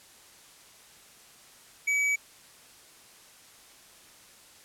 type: tone with hard clipping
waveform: sine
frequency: 2280 Hz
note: C#7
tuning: 48 cents sharp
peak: -25 dBFS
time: 1.87-2.16 s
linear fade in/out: 10 ms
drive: 8 dB
effects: white hiss -54 dBFS RMS until 4.64 s + low-pass 11000 Hz 12 dB/octave